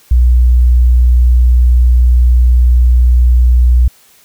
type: tone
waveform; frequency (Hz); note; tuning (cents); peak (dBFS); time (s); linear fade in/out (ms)
sine; 61; B1; -21; -4; 0.11-3.88; 5
effects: white hiss -46 dBFS RMS until 4.24 s